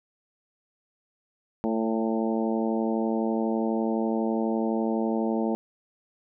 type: harmonic tone with a mistuned harmonic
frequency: 112 Hz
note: A2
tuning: 31 cents sharp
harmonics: 2 / 3 / 4 / 5 / 6 / 7 / 8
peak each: -26 / -30 / -32 / -34 / -36 / -37 / -38 dBFS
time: 1.64-5.55 s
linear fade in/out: 0 ms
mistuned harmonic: 7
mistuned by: +15 cents
effects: none